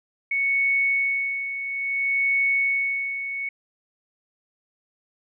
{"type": "tone with tremolo", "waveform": "sine", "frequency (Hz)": 2217, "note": "C#7", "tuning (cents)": 0, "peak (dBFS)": -18, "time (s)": [0.31, 3.49], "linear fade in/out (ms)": 5, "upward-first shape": "sine", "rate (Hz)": 0.59, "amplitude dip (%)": 65, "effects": []}